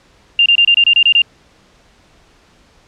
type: tone bursts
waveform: sine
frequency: 2794 Hz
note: F7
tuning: in tune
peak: -6 dBFS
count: 9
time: 0.39-1.219 s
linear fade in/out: 2 ms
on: 69 ms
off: 26 ms
effects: pink hiss -50 dBFS RMS until 2.87 s + low-pass 6000 Hz 12 dB/octave